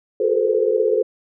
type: tone cluster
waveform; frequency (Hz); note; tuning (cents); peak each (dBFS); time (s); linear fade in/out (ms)
sine; 365.8 / 425.9 / 442.3 / 465.5 / 517; F#4 / G#4 / A4 / A#4 / C5; -20 / +44 / +9 / -2 / -21; -24 / -19 / -24 / -23 / -21; 0.2-1.03; 5
effects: none